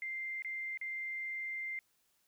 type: tone with dropouts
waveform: sine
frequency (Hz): 2093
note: C7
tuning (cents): 0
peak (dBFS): -37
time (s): 0.02-1.79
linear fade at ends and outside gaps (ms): 1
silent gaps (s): 0.422-0.447 / 0.774-0.813
effects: white hiss -75 dBFS RMS until 2.27 s